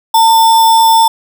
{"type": "tone with sample-and-hold", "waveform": "sine", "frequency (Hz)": 902, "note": "A5", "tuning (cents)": 43, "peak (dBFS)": -4, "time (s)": [0.14, 1.08], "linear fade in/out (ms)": 5, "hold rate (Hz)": 4410, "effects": []}